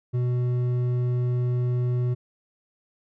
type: tone with hard clipping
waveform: triangle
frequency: 123.5 Hz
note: B2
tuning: in tune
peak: -23 dBFS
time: 0.13-2.15 s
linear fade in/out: 20 ms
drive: 10 dB
effects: none